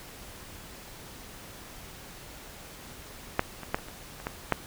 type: clicks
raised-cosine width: 0.5 ms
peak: -7 / -24 / -10 / -30 / -28 / -26 / -16 / -7 dBFS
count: 8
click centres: 3.394 / 3.633 / 3.745 / 3.787 / 3.885 / 4.201 / 4.269 / 4.523 s
effects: pink hiss -46 dBFS RMS until 4.66 s